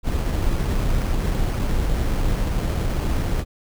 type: noise with sample-and-hold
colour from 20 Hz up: brown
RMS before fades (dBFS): -21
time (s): 0.03-3.45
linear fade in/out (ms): 50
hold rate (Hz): 3675
effects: none